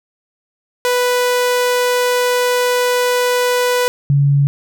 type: tone pair in turn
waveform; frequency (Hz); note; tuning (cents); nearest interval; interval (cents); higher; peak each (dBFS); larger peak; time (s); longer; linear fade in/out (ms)
sawtooth / sine; 493.9 / 141.34; B4 / C#3; 0 / +34; octave + minor seventh; 2166; first; -9; neither; 0.85-3.88 / 4.1-4.47; first; 0
effects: none